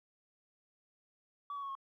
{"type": "tone with pitch steps", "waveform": "sine", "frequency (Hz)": [1145, 1125.3, 1106, 1087], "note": ["D6", "C#6", "C#6", "C#6"], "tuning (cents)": [-44, 26, -4, -34], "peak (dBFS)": -37, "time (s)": [1.5, 1.752], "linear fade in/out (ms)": 2, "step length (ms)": 63, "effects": ["tanh soft clip ceiling -36 dBFS", "13-bit"]}